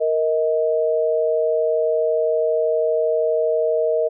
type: tone pair together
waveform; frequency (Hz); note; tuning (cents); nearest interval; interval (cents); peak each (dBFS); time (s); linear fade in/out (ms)
sine; 466.2 / 631.8; A#4 / D#5; 0 / +26; perfect fourth; 526; -19; 0-4.09; 20
effects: none